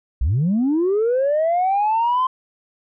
sine linear sweep, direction up, 51.3 to 1046.5 Hz, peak -14 dBFS, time 0.21-2.27 s, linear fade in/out 5 ms, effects tanh soft clip ceiling -13 dBFS

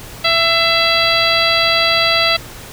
harmonic tone with a mistuned harmonic, 665 Hz, E5, 15 cents sharp, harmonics 1 / 2 / 3 / 4 / 5 / 6 / 7, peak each -19 / -19 / -19 / -19 / -19 / -19 / -19 dBFS, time 0.24-2.37 s, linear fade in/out 10 ms, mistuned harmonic 3, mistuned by +24 cents, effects added 117 Hz sine -39 dBFS peak until 2.72 s + pink hiss -34 dBFS RMS until 2.72 s

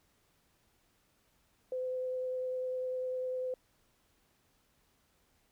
sine tone with vibrato, 510 Hz, C5, 44 cents flat, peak -33 dBFS, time 1.72-3.54 s, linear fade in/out 2 ms, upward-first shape sine, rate 10 Hz, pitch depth 9 cents each way, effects pink hiss -72 dBFS RMS until 5.51 s

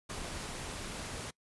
pink noise, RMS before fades -41 dBFS, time 0.09-1.31 s, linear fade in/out 10 ms, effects noise-tail reverb RT60 0.1 s tail -23 dB re dry + resampled to 24000 Hz

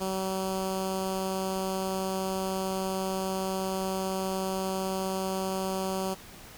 10% pulse tone with notch filter, 190 Hz, F#3, 46 cents sharp, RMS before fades -31 dBFS, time 0-6.15 s, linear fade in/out 20 ms, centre 2000 Hz, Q 0.81, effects pink hiss -48 dBFS RMS until 6.57 s

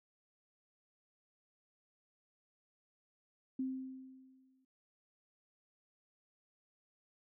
sine tone with exponential decay, 261.6 Hz, C4, in tune, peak -33 dBFS, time 3.59-4.65 s, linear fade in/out 5 ms, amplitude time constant 230 ms, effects none

